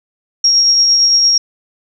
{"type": "tone with tremolo", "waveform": "sine", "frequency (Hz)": 5588, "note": "F8", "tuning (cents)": 0, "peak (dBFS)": -6, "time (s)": [0.44, 1.38], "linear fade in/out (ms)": 5, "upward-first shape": "triangle", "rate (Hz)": 8.8, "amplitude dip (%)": 30, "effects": []}